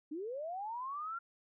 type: linear sweep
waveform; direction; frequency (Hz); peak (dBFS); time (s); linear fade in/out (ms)
sine; up; 283.8 to 1396.9; -38; 0.11-1.19; 10
effects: none